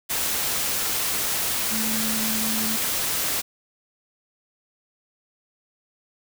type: tone in noise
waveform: sine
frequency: 220 Hz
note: A3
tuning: in tune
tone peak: -28 dBFS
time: 1.71-2.77 s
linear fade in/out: 20 ms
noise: white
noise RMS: -25 dBFS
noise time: 0.09-3.42 s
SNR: -6 dB
effects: none